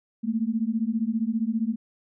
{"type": "beating tone pair", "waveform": "sine", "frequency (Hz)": [217.2, 232.2], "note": ["A3", "A#3"], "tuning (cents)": [-22, -7], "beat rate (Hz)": 15, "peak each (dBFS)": -26, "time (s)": [0.23, 1.76], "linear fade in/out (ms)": 20, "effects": []}